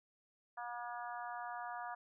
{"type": "harmonic tone", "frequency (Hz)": 240, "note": "B3", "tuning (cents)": -49, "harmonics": [3, 4, 5, 6, 7], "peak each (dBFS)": [-45, -47, -49, -51, -52], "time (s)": [0.57, 1.95], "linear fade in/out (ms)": 10, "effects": []}